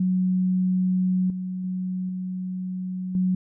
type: tone with level steps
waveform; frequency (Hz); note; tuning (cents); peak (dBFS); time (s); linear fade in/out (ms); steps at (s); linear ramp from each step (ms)
sine; 184.4; F#3; -6; -19 / -27 / -25 / -27 / -19; 0-3.35; 5; 1.3 / 1.64 / 2.09 / 3.15; 2
effects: none